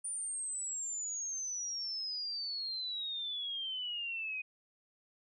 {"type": "exponential sweep", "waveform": "sine", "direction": "down", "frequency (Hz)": [9397, 2489], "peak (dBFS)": -36, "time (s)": [0.04, 4.42], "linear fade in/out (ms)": 10, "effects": []}